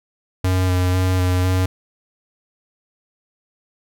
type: tone with vibrato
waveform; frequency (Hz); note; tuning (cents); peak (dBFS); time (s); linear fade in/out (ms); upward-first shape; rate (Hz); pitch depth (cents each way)
square; 91.7; F#2; -15; -16; 0.44-1.66; 5; square; 2; 15
effects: none